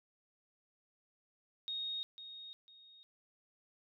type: tone with echo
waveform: sine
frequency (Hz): 3729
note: A#7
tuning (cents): 0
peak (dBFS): -37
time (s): 1.68-2.03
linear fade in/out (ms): 0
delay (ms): 500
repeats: 2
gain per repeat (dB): -10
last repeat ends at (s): 3.03
effects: none